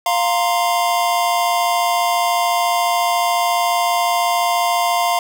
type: chord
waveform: square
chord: F suspended fourth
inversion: none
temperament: equal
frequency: 698.5 / 932.3 / 1046.5 Hz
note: F5 / Bb5 / C6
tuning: 0 / 0 / 0 cents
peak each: -18 / -22 / -22 dBFS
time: 0.06-5.19 s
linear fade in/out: 2 ms
effects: none